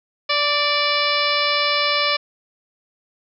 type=harmonic tone with a mistuned harmonic; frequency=583 Hz; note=D5; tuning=13 cents flat; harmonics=1 / 2 / 3 / 4 / 5 / 6 / 7 / 8 / 9; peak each=-25 / -23 / -28 / -23 / -27 / -27 / -26 / -29 / -27 dBFS; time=0.29-2.17 s; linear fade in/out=10 ms; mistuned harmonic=3; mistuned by=+25 cents; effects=none